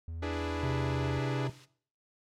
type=tone; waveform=triangle; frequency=82.41 Hz; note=E2; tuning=in tune; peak=-35 dBFS; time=0.08-1.19 s; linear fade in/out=0 ms
type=chord; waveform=sawtooth; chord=E dominant seventh; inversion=third; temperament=equal; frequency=293.7 / 329.6 / 415.3 / 493.9 Hz; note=D4 / E4 / G#4 / B4; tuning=0 / 0 / 0 / 0 cents; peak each=-32 / -38 / -35 / -38 dBFS; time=0.22-1.48 s; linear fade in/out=10 ms
type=noise; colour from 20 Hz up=blue; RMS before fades=-46 dBFS; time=0.31-1.66 s; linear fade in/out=20 ms
type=harmonic tone; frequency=130.81 Hz; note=C3; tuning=in tune; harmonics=1 / 3 / 5 / 7; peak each=-31 / -43 / -50 / -48 dBFS; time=0.63-1.5 s; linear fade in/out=5 ms
effects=noise-tail reverb RT60 0.5 s tail -17 dB re dry + low-pass 4000 Hz 12 dB/octave